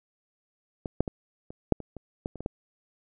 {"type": "clicks", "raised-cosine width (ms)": 2, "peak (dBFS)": [-19, -9, -18, -27, -6, -25, -26, -17, -27, -23, -16], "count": 11, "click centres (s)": [0.858, 1.006, 1.078, 1.505, 1.723, 1.803, 1.967, 2.259, 2.357, 2.406, 2.461], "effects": []}